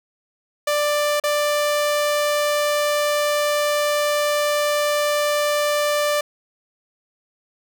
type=tone with dropouts; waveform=sawtooth; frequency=590 Hz; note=D5; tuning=8 cents sharp; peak=-14 dBFS; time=0.67-6.21 s; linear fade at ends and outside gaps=5 ms; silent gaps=1.2-1.237 s; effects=none